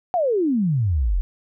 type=exponential sweep; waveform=sine; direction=down; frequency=753 to 39 Hz; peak=-17 dBFS; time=0.14-1.21 s; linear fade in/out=0 ms; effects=none